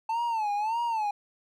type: tone with vibrato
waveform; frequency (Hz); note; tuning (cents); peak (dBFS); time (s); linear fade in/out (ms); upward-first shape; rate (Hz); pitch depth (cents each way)
triangle; 880; A5; 0; -24; 0.09-1.11; 5; sine; 1.7; 130
effects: none